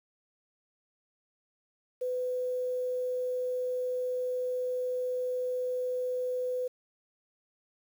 sine tone with quantisation, 502 Hz, B4, 28 cents sharp, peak -29 dBFS, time 2.01-6.68 s, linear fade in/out 10 ms, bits 9, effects none

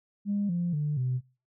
sine tone with pitch steps, 203.1 / 173.77 / 148.68 / 127.21 Hz, G#3 / F3 / D3 / C3, -38 / -8 / +22 / -48 cents, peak -25 dBFS, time 0.25-1.21 s, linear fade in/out 50 ms, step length 240 ms, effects noise-tail reverb RT60 0.3 s tail -19 dB re dry + tanh soft clip ceiling -21 dBFS

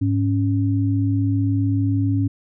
sine tone pair together, 104.19 / 277.2 Hz, G#2 / C#4, +6 / 0 cents, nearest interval octave + perfect fourth, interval 1694 cents, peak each -18 / -21 dBFS, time 0.01-2.28 s, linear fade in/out 10 ms, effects none

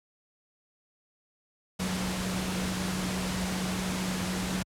sine tone in noise, 185 Hz, F#3, in tune, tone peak -31 dBFS, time 1.79-4.63 s, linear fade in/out 10 ms, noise pink, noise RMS -33 dBFS, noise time 1.79-4.63 s, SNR -1 dB, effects high-pass 60 Hz 12 dB/octave + low-pass 10000 Hz 12 dB/octave

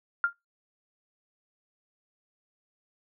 sine tone with exponential decay, 1396.9 Hz, F6, in tune, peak -17 dBFS, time 0.24-0.33 s, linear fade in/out 1 ms, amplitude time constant 19 ms, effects noise-tail reverb RT60 0.2 s tail -22 dB re dry

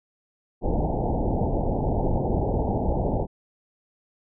pink low-pass noise, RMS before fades -24 dBFS, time 0.61-3.27 s, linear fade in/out 50 ms, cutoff 880 Hz, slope 96 dB/octave, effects none

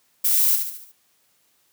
violet noise with echo, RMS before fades -19 dBFS, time 0.24-0.56 s, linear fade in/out 10 ms, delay 72 ms, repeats 5, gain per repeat -6 dB, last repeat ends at 0.92 s, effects white hiss -64 dBFS RMS until 1.72 s + high-pass 80 Hz 12 dB/octave

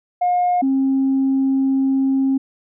sine tone pair in turn, 715 / 268.4 Hz, F5 / C4, +41 / +44 cents, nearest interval octave + perfect fourth, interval 1697 cents, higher first, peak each -13 dBFS, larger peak neither, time 0.21-0.62 / 0.62-2.38 s, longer second, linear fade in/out 10 ms, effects tanh soft clip ceiling -11 dBFS

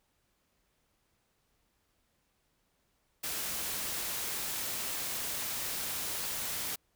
white noise, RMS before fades -36 dBFS, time 3.23-6.76 s, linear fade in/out 10 ms, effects pink hiss -75 dBFS RMS until 6.95 s

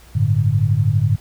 sine chord, G suspended second, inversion none, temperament just, 98 / 110.25 / 147 Hz, G2 / A2 / D3, 0 / +4 / +2 cents, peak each -19 / -16 / -19 dBFS, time 0.15-1.16 s, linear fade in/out 10 ms, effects added 60 Hz sine -44 dBFS peak until 1.2 s + pink hiss -48 dBFS RMS until 1.2 s

